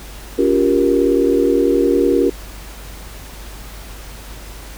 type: chord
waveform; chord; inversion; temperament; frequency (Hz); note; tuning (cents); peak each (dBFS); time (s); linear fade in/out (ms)
sine; G half-diminished seventh; second; just; 282.2 / 352.8 / 392 / 470.4; Db4 / F4 / G4 / Bb4; +31 / +18 / 0 / +16; -17; 0.38-2.3; 10
effects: added 50 Hz sine -33 dBFS peak until 4.77 s + pink hiss -37 dBFS RMS until 4.77 s